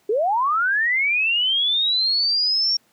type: linear sweep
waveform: sine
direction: up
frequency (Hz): 392 to 5560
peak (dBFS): -17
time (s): 0.09-2.77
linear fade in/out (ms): 5
effects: pink hiss -61 dBFS RMS until 2.92 s + high-pass 150 Hz 12 dB/octave